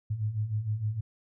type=beating tone pair; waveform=sine; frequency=103 / 109.5 Hz; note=G#2 / A2; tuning=-14 / -8 cents; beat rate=6.5 Hz; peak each=-34 / -29 dBFS; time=0.1-1.01 s; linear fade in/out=10 ms; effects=none